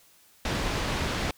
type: low-pass noise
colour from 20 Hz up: pink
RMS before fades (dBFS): -29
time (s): 0.45-1.31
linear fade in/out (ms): 2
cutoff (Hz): 5000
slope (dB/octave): 12
effects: white hiss -59 dBFS RMS until 1.37 s